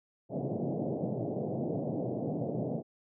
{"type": "band-pass noise", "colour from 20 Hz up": "pink", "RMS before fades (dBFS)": -34, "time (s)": [0.29, 2.83], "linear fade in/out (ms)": 50, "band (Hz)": [120, 680], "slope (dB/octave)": 48, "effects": []}